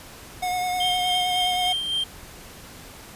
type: tone with vibrato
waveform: square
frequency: 726 Hz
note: F#5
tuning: 33 cents flat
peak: -24 dBFS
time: 0.42-1.73 s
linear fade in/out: 10 ms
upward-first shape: sine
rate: 9.6 Hz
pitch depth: 18 cents each way
type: tone with tremolo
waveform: triangle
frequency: 3167 Hz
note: G7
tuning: 17 cents sharp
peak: -20 dBFS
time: 0.8-2.04 s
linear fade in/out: 5 ms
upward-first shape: sine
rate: 3.6 Hz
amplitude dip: 45%
effects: pink hiss -43 dBFS RMS until 3.15 s + resampled to 32000 Hz